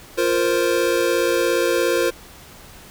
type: chord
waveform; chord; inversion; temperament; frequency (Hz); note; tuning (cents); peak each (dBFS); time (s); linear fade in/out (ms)
square; F suspended fourth; none; equal; 349.2 / 466.2 / 523.3; F4 / Bb4 / C5; 0 / 0 / 0; -22; 0.17-2.11; 20
effects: pink hiss -43 dBFS RMS until 2.9 s